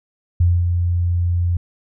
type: tone with ADSR envelope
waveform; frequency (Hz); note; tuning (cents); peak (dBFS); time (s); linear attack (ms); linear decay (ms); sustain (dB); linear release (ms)
sine; 87.31; F2; 0; -10; 0.4-1.57; 7; 230; -5; 4
effects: none